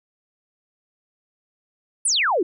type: exponential sweep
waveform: sine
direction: down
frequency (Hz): 10500 to 311.1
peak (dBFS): -17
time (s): 2.05-2.43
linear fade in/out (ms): 5
effects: none